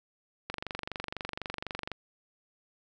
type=click train; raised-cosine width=0.3 ms; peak=-19 dBFS; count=35; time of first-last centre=0.5-1.917 s; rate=24 Hz; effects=none